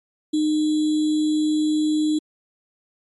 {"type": "tone with sample-and-hold", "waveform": "sine", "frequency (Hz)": 306.1, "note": "D#4", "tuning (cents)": -28, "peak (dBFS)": -17, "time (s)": [0.33, 2.19], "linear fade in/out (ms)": 10, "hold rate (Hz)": 3675, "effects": ["MP3 48 kbps"]}